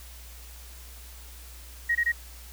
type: tone bursts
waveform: sine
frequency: 1887 Hz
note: A#6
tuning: 21 cents sharp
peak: -21 dBFS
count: 3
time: 1.89-2.121 s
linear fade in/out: 10 ms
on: 63 ms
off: 21 ms
effects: added 60 Hz sine -44 dBFS peak until 2.52 s + white hiss -49 dBFS RMS until 2.52 s